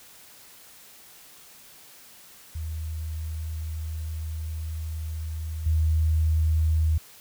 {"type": "tone with level steps", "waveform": "sine", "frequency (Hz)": 79.1, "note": "D#2", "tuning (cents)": 29, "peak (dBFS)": [-29, -19], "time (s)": [2.55, 6.98], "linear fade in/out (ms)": 5, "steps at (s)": 5.66, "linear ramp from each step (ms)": 5, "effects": ["white hiss -50 dBFS RMS until 7.2 s"]}